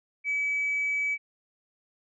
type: tone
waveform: sine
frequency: 2288 Hz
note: D7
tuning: 46 cents flat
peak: -24 dBFS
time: 0.24-1.18 s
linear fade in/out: 50 ms
effects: tanh soft clip ceiling -21 dBFS